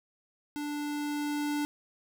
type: tone with level ramp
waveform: square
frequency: 293.7 Hz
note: D4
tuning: in tune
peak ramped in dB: -34 to -29 dBFS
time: 0.56-1.65 s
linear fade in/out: 0 ms
effects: none